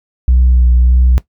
sine tone with vibrato, 61.74 Hz, B1, in tune, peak -4 dBFS, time 0.28-1.18 s, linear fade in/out 0 ms, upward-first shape sine, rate 1.7 Hz, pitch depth 25 cents each way, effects noise-tail reverb RT60 0.1 s tail -18 dB re dry + tanh soft clip ceiling -3 dBFS

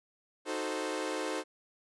sawtooth chord, D# diminished seventh, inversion none, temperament equal, 311.1 / 370 / 440 / 523.3 Hz, D#4 / F#4 / A4 / C5, 0 / 0 / 0 / 0 cents, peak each -34 / -36 / -35 / -34 dBFS, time 0.45-1.44 s, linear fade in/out 50 ms, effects resampled to 24000 Hz

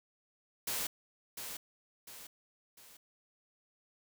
white noise with echo, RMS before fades -36 dBFS, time 0.67-0.87 s, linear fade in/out 5 ms, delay 700 ms, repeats 3, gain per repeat -7 dB, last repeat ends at 2.97 s, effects none

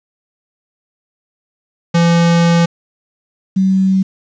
square / sine tone pair in turn, 169.7 / 190.48 Hz, F3 / G3, -49 / -49 cents, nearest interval major second, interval 200 cents, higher second, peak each -9 dBFS, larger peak neither, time 1.94-2.66 / 3.56-4.03 s, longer first, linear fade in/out 10 ms, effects resampled to 16000 Hz + 7-bit

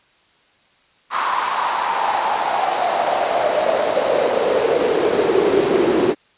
brown noise with high-pass filter sweep, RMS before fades -18 dBFS, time 1.1-6.15 s, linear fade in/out 50 ms, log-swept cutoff 1100 to 340 Hz, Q 5.1, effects white hiss -56 dBFS RMS until 6.37 s + resampled to 8000 Hz

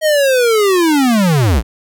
square linear sweep, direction down, 635 to 47.49 Hz, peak -10 dBFS, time 0.01-1.63 s, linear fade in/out 50 ms, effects none

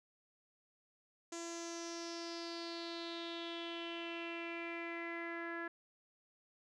sawtooth tone with low-pass filter sweep, 337.4 Hz, E4, 40 cents sharp, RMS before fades -44 dBFS, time 1.32-5.68 s, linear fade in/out 5 ms, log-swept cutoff 7000 to 1700 Hz, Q 5.6, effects none

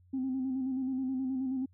sine tone with vibrato, 261.6 Hz, C4, in tune, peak -29 dBFS, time 0.13-1.66 s, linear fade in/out 10 ms, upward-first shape square, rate 9.4 Hz, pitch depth 36 cents each way, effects tanh soft clip ceiling -26 dBFS + added 90 Hz sine -59 dBFS peak until 1.73 s

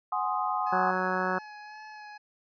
sine chord, Ab dominant seventh, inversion third, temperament equal, 740 / 830.6 / 1046.5 / 1244.5 Hz, Gb5 / Ab5 / C6 / Eb6, 0 / 0 / 0 / 0 cents, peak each -32 dBFS, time 0.12-0.91 s, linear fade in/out 5 ms
25% pulse tone with vibrato, 848 Hz, G#5, 36 cents sharp, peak -39 dBFS, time 0.66-2.18 s, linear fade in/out 10 ms, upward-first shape sine, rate 1.9 Hz, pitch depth 22 cents each way
harmonic tone, 185 Hz, F#3, in tune, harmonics 1 / 2 / 3 / 4 / 5 / 6 / 7 / 8 / 9, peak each -35 / -35 / -35 / -35 / -35 / -35 / -35 / -35 / -35 dBFS, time 0.72-1.39 s, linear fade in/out 10 ms
effects resampled to 11025 Hz

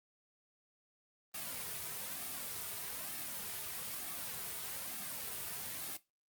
white noise with flanger, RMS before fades -42 dBFS, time 1.34-5.97 s, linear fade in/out 5 ms, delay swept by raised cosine 2 to 3.8 ms, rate 1.1 Hz, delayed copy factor -0.7, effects noise-tail reverb RT60 0.2 s tail -17 dB re dry + Opus 32 kbps

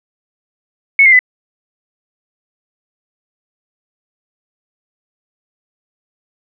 sine tone with pitch steps, 2204 / 2100 / 2006 Hz, C#7 / C7 / B6, -11 / +6 / +26 cents, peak -4 dBFS, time 0.99-1.191 s, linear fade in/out 2 ms, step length 67 ms, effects none

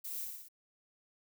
violet noise with echo, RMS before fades -42 dBFS, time 0.04-0.25 s, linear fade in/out 10 ms, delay 59 ms, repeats 4, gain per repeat -3 dB, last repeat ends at 0.486 s, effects none

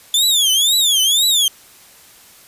sawtooth tone with vibrato, 3452 Hz, A7, 34 cents flat, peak -9 dBFS, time 0.14-1.48 s, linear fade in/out 2 ms, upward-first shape triangle, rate 2 Hz, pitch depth 250 cents each way, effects white hiss -45 dBFS RMS until 2.47 s + resampled to 32000 Hz

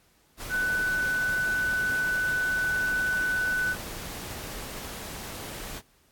sine tone in noise, 1496 Hz, F#6, 19 cents sharp, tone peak -24 dBFS, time 0.49-3.76 s, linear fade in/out 50 ms, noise pink, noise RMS -38 dBFS, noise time 0.37-5.82 s, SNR +11 dB, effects pink hiss -63 dBFS RMS until 6.11 s + AAC 64 kbps

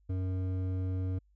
sine tone with hard clipping, 93 Hz, F#2, 9 cents sharp, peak -32 dBFS, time 0.09-1.19 s, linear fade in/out 10 ms, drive 10 dB, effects added 50 Hz sine -63 dBFS peak until 1.35 s

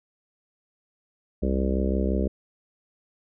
harmonic tone, 65.8 Hz, C2, 10 cents sharp, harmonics 1 / 3 / 4 / 5 / 6 / 7 / 8 / 9, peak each -25 / -27 / -33 / -32 / -32 / -34 / -36 / -35 dBFS, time 1.42-2.28 s, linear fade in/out 10 ms, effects none

